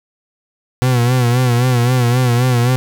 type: tone with vibrato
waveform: 40% pulse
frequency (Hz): 123.47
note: B2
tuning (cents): 0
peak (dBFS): -10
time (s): 0.82-2.76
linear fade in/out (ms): 0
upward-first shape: sine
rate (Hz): 3.8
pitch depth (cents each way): 71
effects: none